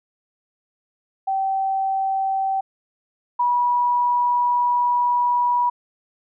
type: tone pair in turn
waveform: sine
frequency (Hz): 773 / 972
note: G5 / B5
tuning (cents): -24 / -28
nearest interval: major third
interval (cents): 396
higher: second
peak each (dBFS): -19 / -16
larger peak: second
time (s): 1.27-2.61 / 3.39-5.7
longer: second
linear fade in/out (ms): 10
effects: none